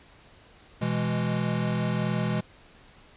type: chord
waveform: square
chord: E major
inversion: second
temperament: equal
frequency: 123.47 / 164.81 / 207.7 Hz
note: B2 / E3 / G#3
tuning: 0 / 0 / 0 cents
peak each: -30 dBFS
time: 0.81-2.41 s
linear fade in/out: 10 ms
effects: pink hiss -54 dBFS RMS until 3.16 s + resampled to 8000 Hz